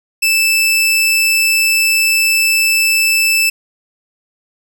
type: tone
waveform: sawtooth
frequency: 2637 Hz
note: E7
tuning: in tune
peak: -7 dBFS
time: 0.22-3.5 s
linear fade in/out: 10 ms
effects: none